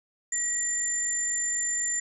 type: tone pair together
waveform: sine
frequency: 1924 / 7176 Hz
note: B6 / A8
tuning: -46 / +33 cents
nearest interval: octave + major seventh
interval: 2279 cents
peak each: -34 / -26 dBFS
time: 0.32-2 s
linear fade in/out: 5 ms
effects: none